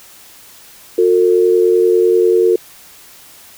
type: tone pair together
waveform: sine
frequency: 361.4 / 451.6 Hz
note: F#4 / A4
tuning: -41 / +45 cents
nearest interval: major third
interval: 386 cents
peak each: -11 dBFS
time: 0.98-2.56 s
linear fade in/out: 5 ms
effects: white hiss -41 dBFS RMS until 3.57 s